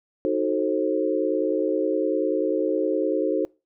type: chord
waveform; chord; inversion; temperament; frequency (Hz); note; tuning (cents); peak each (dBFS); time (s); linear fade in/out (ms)
sine; D# diminished seventh; none; equal with one note detuned; 311.1 / 370 / 440 / 530.9; D#4 / F#4 / A4 / C5; 0 / 0 / 0 / +25; -26; 0.25-3.45; 0
effects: noise-tail reverb RT60 0.3 s tail -25 dB re dry